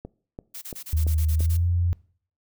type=click train; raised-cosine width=2 ms; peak=-22 dBFS; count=5; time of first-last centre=0.05-1.406 s; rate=2.95 Hz
type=noise bursts; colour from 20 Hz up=blue; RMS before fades=-37 dBFS; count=10; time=0.54-1.572 s; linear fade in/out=10 ms; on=78 ms; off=28 ms
type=tone with pitch glide; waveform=sine; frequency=78.4 to 86.99 Hz; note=D#2 to F2; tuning=+14 to -6 cents; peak=-19 dBFS; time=0.93-1.93 s; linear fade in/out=0 ms; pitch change=+180 cents; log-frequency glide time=1.34-1.66 s
effects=noise-tail reverb RT60 0.5 s tail -22 dB re dry